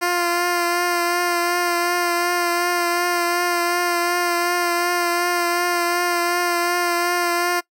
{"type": "tone with vibrato", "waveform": "10% pulse", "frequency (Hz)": 349.2, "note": "F4", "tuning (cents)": 0, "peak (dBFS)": -10, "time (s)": [0.01, 7.61], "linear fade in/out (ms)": 20, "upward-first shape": "triangle", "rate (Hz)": 2.7, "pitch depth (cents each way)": 23, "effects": ["noise-tail reverb RT60 0.1 s tail -21 dB re dry"]}